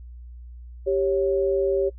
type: tone pair together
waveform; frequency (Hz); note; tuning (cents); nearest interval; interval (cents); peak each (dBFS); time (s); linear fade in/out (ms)
sine; 392 / 551.3; G4 / C#5; 0 / -10; tritone; 590; -21 / -23; 0.86-1.9; 20
effects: noise-tail reverb RT60 0.1 s tail -22 dB re dry + added 60 Hz sine -38 dBFS peak until 1.98 s